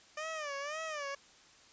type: tone with vibrato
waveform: 15% pulse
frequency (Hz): 598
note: D5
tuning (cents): +31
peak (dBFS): -31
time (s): 0.17-1.15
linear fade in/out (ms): 5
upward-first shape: sine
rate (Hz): 1.9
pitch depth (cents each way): 130
effects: white hiss -60 dBFS RMS until 1.72 s + resampled to 16000 Hz